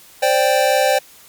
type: chord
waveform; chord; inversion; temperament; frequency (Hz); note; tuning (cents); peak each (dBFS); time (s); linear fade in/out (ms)
square; C suspended second; none; equal; 523.3 / 587.3 / 784; C5 / D5 / G5; 0 / 0 / 0; -18; 0.22-0.99; 10
effects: white hiss -45 dBFS RMS until 1.28 s + MP3 96 kbps